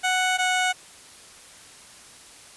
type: tone pair in turn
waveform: 15% pulse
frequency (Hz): 740 / 736.8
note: F#5 / F#5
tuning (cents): 0 / -7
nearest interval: unison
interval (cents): 7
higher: first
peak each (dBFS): -14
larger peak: neither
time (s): 0.03-0.38 / 0.38-0.73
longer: neither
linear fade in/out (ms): 20
effects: white hiss -47 dBFS RMS until 2.56 s + resampled to 24000 Hz